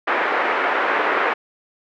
white band-pass noise, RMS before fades -20 dBFS, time 0.07-1.34 s, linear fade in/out 10 ms, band 340 to 1900 Hz, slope 24 dB/octave, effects none

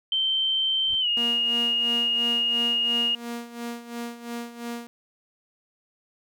sine tone with pitch glide, 3114 to 2856 Hz, G7 to F7, -12 to +38 cents, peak -21 dBFS, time 0.12-3.15 s, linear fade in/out 2 ms, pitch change -150 cents, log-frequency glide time 1-1.08 s
brown noise with exponential growth, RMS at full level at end -39 dBFS, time 0.8-0.95 s, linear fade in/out 2 ms, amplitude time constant 32 ms
sawtooth tone with tremolo, 236.3 Hz, A#3, 24 cents sharp, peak -26 dBFS, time 1.17-4.87 s, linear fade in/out 0 ms, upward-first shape sine, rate 2.9 Hz, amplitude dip 75%
effects none

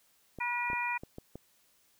clicks, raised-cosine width 2 ms, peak -29 dBFS, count 6, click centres 0.387 / 0.701 / 0.732 / 1.035 / 1.184 / 1.356 s
harmonic tone, 483.4 Hz, B4, 37 cents flat, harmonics 2 / 3 / 4 / 5, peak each -34 / -42 / -38 / -34 dBFS, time 0.4-0.98 s, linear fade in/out 10 ms
effects white hiss -68 dBFS RMS until 1.99 s

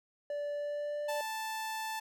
triangle tone with pitch glide, 582 to 590.1 Hz, D5 to D5, -16 to +8 cents, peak -32 dBFS, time 0.3-1.21 s, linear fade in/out 2 ms, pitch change +24 cents, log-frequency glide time 0.52-1.06 s
sawtooth tone, 880 Hz, A5, in tune, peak -32 dBFS, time 1.08-2 s, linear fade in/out 10 ms
effects none

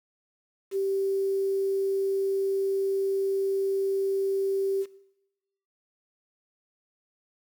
sine tone with quantisation, 390 Hz, G4, 9 cents flat, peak -24 dBFS, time 0.71-4.86 s, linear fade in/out 50 ms, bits 8, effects noise-tail reverb RT60 0.9 s tail -17 dB re dry

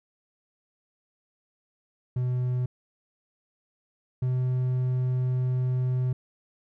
triangle tone pair in turn, 125.3 / 127.12 Hz, B2 / C3, +25 / -50 cents, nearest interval unison, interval 25 cents, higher second, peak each -22 / -21 dBFS, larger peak second, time 2.16-2.66 / 4.22-6.13 s, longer second, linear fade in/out 5 ms, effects none

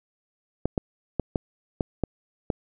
clicks, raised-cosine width 2 ms, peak -10 dBFS, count 7, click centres 0.656 / 0.778 / 1.197 / 1.358 / 1.808 / 2.037 / 2.502 s, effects none

